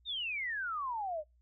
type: exponential sweep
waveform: sine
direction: down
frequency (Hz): 3759 to 586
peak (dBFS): -34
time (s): 0.05-1.24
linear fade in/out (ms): 50
effects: noise-tail reverb RT60 0.2 s tail -26 dB re dry + added 60 Hz sine -64 dBFS peak until 1.41 s